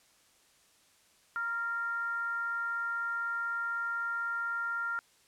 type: tone with frequency modulation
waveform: sine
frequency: 1392 Hz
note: F6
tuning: 6 cents flat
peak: -31 dBFS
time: 1.36-4.99 s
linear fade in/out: 0 ms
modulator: 447 Hz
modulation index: 0.33
effects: white hiss -65 dBFS RMS until 5.27 s + low-pass 10000 Hz 12 dB/octave